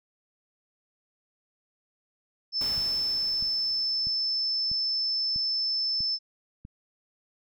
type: tone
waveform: sine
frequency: 5274 Hz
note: E8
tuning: in tune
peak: -25 dBFS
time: 2.52-6.19 s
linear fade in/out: 50 ms
type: noise with exponential decay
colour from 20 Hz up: pink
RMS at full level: -39 dBFS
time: 2.61-5.14 s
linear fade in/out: 1 ms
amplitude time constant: 550 ms
type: click train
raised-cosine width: 5 ms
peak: -30 dBFS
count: 7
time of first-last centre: 2.78-6.651 s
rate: 1.55 Hz
effects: none